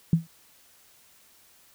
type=tone with exponential decay; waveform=sine; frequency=164.81 Hz; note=E3; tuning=in tune; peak=-13 dBFS; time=0.13-0.27 s; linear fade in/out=2 ms; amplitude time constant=29 ms; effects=white hiss -58 dBFS RMS until 1.74 s